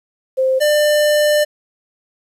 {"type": "tone pair in turn", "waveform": ["sine", "square"], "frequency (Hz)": [523.3, 596.8], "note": ["C5", "D5"], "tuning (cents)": [0, 28], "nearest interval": "major second", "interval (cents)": 228, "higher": "second", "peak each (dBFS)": -12, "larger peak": "neither", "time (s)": [[0.37, 0.6], [0.6, 1.45]], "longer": "second", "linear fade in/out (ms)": 20, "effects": ["resampled to 32000 Hz", "8-bit"]}